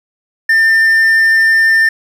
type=tone; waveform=triangle; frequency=1797 Hz; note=A6; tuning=36 cents sharp; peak=-5 dBFS; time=0.49-1.89 s; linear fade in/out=5 ms; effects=7-bit